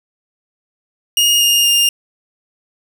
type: tone with pitch steps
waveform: sawtooth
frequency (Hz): 2856 / 2833 / 2810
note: F7 / F7 / F7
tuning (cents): +38 / +24 / +10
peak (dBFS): -7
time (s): 1.17-1.89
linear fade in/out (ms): 2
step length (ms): 240
effects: none